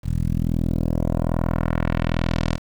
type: tone with low-pass filter sweep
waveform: 10% pulse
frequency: 41.2 Hz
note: E1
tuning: in tune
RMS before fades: -22 dBFS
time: 0.03-2.59 s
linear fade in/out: 50 ms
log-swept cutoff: 130 to 6400 Hz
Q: 1.1
effects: 7-bit

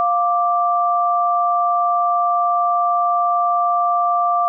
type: tone pair together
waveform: sine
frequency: 701.3 / 1174.7 Hz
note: F5 / D6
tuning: +7 / 0 cents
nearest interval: major sixth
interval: 893 cents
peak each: -17 dBFS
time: 0-4.48 s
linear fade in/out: 0 ms
effects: none

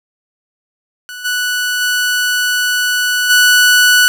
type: tone with level steps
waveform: sawtooth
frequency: 1480 Hz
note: F#6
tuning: in tune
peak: -23 / -11 / -9 / -3 dBFS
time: 1.09-4.08 s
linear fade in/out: 0 ms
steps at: 1.24 / 1.8 / 3.29 s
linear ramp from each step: 20 ms
effects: none

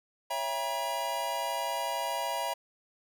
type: chord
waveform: square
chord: C# diminished seventh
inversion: none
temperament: just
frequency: 554.4 / 665.2 / 798.3 / 957.9 Hz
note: C#5 / E5 / G5 / Bb5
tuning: 0 / +16 / +31 / +47 cents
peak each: -40 / -37 / -39 / -34 dBFS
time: 0.3-2.54 s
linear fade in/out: 10 ms
effects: none

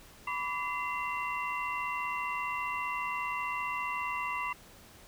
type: tone cluster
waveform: sine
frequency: 993 / 1148 / 2049 / 2742 Hz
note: B5 / D6 / C7 / F7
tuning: +9 / -40 / -37 / -32 cents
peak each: -36 / -37 / -38 / -39 dBFS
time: 0.27-4.53 s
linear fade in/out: 5 ms
effects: pink hiss -55 dBFS RMS until 5.07 s

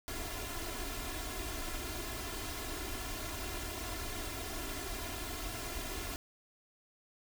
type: noise with comb filter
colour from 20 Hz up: pink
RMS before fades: -40 dBFS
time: 0.08-6.16 s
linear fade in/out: 0 ms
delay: 2.9 ms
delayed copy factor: +0.8
effects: none

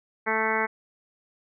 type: harmonic tone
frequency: 220 Hz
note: A3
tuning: in tune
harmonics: 1 / 2 / 3 / 4 / 5 / 6 / 7 / 8 / 9 / 10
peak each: -35 / -30 / -35 / -29 / -33 / -34 / -31 / -34 / -30 / -33 dBFS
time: 0.26-0.67 s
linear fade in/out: 20 ms
effects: none

